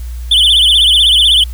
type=tone with vibrato; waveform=triangle; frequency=3251 Hz; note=G#7; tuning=38 cents flat; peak=-4 dBFS; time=0.31-1.44 s; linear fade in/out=5 ms; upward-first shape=sine; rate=16 Hz; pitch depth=170 cents each way; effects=added 60 Hz sine -20 dBFS peak until 1.53 s + white hiss -41 dBFS RMS until 1.53 s